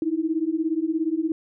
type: beating tone pair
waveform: sine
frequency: 311.1 / 328.1 Hz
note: D#4 / E4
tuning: 0 / -8 cents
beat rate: 17 Hz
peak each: -25 / -24 dBFS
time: 0.02-1.32 s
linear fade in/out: 2 ms
effects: none